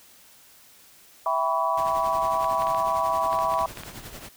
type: chord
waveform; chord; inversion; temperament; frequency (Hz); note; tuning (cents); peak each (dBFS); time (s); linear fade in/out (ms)
sine; C# half-diminished seventh; first; equal with one note detuned; 659.3 / 784 / 987.8 / 1130.7; E5 / G5 / B5 / C#6; 0 / 0 / 0 / +34; -27 / -30 / -25 / -27; 1.26-3.66; 2
type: noise with tremolo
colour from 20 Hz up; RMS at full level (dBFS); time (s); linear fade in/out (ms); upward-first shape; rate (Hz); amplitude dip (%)
pink; -38; 1.77-4.29; 5; triangle; 11; 70
type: clicks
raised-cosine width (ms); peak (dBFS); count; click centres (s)
0.3; -20; 10; 2.444 / 2.621 / 2.67 / 2.747 / 3.329 / 3.389 / 3.539 / 3.59 / 3.773 / 3.835
effects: white hiss -53 dBFS RMS until 4.36 s